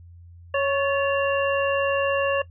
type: harmonic tone with a mistuned harmonic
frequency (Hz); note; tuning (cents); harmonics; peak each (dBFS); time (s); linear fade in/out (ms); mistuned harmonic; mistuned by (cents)
554.4; C#5; 0; 1 / 2 / 3 / 5; -21 / -28 / -28 / -28; 0.54-2.42; 5; 3; +63
effects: noise-tail reverb RT60 0.1 s tail -19 dB re dry + added 86 Hz sine -43 dBFS peak until 2.5 s